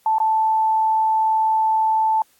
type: tone with dropouts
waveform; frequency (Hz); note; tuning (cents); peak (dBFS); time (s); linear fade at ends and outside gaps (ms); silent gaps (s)
sine; 879; A5; -2; -15; 0.06-2.22; 2; 0.184-0.201
effects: white hiss -59 dBFS RMS until 2.39 s + AAC 64 kbps